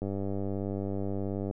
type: click train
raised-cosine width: 2 ms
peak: -21 dBFS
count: 148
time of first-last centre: 0.02-1.511 s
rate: 98.6 Hz
effects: none